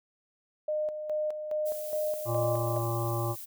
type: tone with tremolo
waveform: sine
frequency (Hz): 610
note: D#5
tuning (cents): -34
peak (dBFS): -27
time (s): 0.68-2.78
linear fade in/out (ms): 5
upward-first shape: square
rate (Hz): 2.4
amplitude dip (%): 55
type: noise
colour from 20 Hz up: violet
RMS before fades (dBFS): -42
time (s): 1.65-3.46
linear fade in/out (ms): 20
type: harmonic tone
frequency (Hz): 115.8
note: A#2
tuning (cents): -11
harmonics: 1 / 3 / 5 / 7 / 9 / 10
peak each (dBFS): -30 / -35 / -37 / -38 / -40 / -40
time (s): 2.25-3.36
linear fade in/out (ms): 50
effects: none